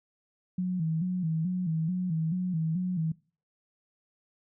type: tone with vibrato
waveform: sine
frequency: 171 Hz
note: F3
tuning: 36 cents flat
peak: -26 dBFS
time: 0.58-3.12 s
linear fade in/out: 5 ms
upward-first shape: square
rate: 2.3 Hz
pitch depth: 110 cents each way
effects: noise-tail reverb RT60 0.4 s tail -22 dB re dry